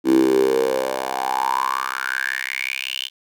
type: tone with high-pass filter sweep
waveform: 10% pulse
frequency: 65.41 Hz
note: C2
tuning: in tune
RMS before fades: -21 dBFS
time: 0.04-3.1 s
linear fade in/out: 50 ms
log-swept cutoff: 300 to 3200 Hz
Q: 8.2
effects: none